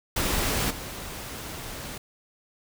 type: noise with level steps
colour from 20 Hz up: pink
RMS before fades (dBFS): -26 / -37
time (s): 0.16-1.98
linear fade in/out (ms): 5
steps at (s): 0.7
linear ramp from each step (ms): 10
effects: none